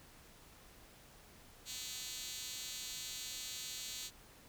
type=tone with high-pass filter; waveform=5% pulse; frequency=253.2 Hz; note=B3; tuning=43 cents sharp; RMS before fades=-45 dBFS; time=1.65-4.11 s; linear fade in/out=50 ms; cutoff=4700 Hz; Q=4.5; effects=pink hiss -60 dBFS RMS until 4.48 s